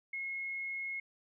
sine tone, 2166 Hz, C#7, 41 cents flat, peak -36 dBFS, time 0.13-1 s, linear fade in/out 5 ms, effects none

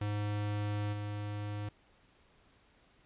square tone with level steps, 103.83 Hz, G#2, in tune, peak -33 / -37 dBFS, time 0.01-1.69 s, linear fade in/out 5 ms, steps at 0.92 s, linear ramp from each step 20 ms, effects pink hiss -66 dBFS RMS until 3.05 s + resampled to 8000 Hz

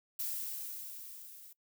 violet noise with level ramp, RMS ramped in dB -36 to -54 dBFS, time 0.19-1.53 s, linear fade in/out 5 ms, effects noise-tail reverb RT60 0.1 s tail -22 dB re dry

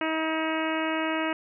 harmonic tone, 318.3 Hz, D#4, 39 cents sharp, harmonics 1 / 2 / 3 / 4 / 5 / 6 / 7 / 8 / 9, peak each -29 / -32 / -34 / -35 / -36 / -37 / -37 / -38 / -39 dBFS, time 0.01-1.33 s, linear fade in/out 2 ms, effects none

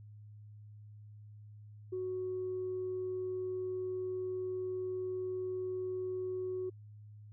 sine tone, 370 Hz, F#4, in tune, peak -34 dBFS, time 1.92-6.7 s, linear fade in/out 10 ms, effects tanh soft clip ceiling -30 dBFS + added 105 Hz sine -50 dBFS peak until 7.32 s

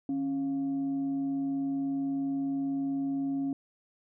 sine tone with frequency modulation, 274.3 Hz, C#4, 18 cents flat, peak -28 dBFS, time 0.09-3.53 s, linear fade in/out 2 ms, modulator 427 Hz, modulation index 0.22, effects none

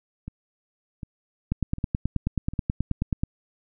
two click trains, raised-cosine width 5 ms, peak -22 / -11 dBFS, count 4 / 17, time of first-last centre 0.28-2.536 / 1.52-3.235 s, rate 1.33 / 9.33 Hz, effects none

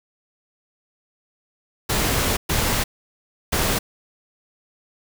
pink noise bursts at uneven times, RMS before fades -21 dBFS, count 3, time 1.89-2.37 / 2.49-2.84 / 3.52-3.79 s, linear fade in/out 10 ms, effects none

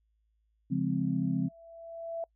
sine chord, Db major seventh, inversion none, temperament equal with one note detuned, 138.59 / 173.31 / 207.7 / 261.6 Hz, Db3 / F3 / Ab3 / C4, 0 / -13 / 0 / 0 cents, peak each -34 / -31 / -35 / -31 dBFS, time 0.7-1.49 s, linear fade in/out 20 ms
sine tone with exponential growth, 666 Hz, E5, 18 cents sharp, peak -31 dBFS, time 0.9-2.24 s, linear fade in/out 2 ms, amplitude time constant 290 ms
effects noise-tail reverb RT60 0.1 s tail -26 dB re dry + added 54 Hz sine -70 dBFS peak until 2.35 s

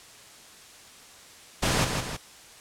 pink noise with echo, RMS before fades -24 dBFS, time 1.62-1.85 s, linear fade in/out 10 ms, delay 160 ms, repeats 2, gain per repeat -5 dB, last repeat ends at 2.17 s, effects white hiss -49 dBFS RMS until 2.6 s + low-pass 9000 Hz 12 dB/octave

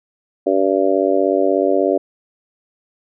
harmonic tone, 96.5 Hz, G2, 27 cents flat, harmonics 3 / 4 / 5 / 6 / 7, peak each -20 / -18 / -21 / -18 / -22 dBFS, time 0.46-1.98 s, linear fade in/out 10 ms, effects none

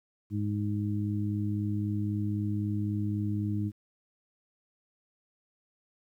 harmonic tone, 103.83 Hz, G#2, in tune, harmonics 1 / 2 / 3, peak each -30 / -33 / -35 dBFS, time 0.3-3.72 s, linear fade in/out 50 ms, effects 11-bit

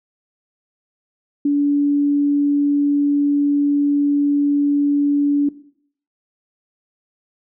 sine tone, 287.3 Hz, D4, 38 cents flat, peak -13 dBFS, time 1.45-5.49 s, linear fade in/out 5 ms, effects noise-tail reverb RT60 0.6 s tail -17 dB re dry

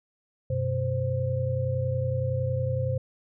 sine tone cluster, 95.7 / 126.5 / 521 Hz, G2 / B2 / C5, -41 / +42 / -7 cents, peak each -30 / -27 / -30 dBFS, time 0.5-2.98 s, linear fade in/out 5 ms, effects none

